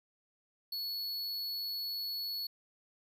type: tone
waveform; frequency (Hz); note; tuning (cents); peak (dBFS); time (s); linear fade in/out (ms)
square; 4397; C#8; -15; -36; 0.72-2.47; 5
effects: none